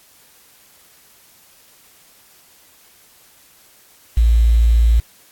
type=tone with quantisation; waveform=sine; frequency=57 Hz; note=A#1; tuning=38 cents flat; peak=-9 dBFS; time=4.17-5 s; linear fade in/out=5 ms; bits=6; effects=white hiss -50 dBFS RMS until 5.31 s + AAC 64 kbps